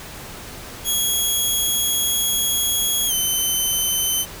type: tone with pitch glide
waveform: 10% pulse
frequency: 3322 to 3064 Hz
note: G#7 to G7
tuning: 0 to -40 cents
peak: -11 dBFS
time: 0.84-4.26 s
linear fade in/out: 50 ms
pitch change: -140 cents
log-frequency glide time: 3.07-3.13 s
effects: pink hiss -36 dBFS RMS until 4.4 s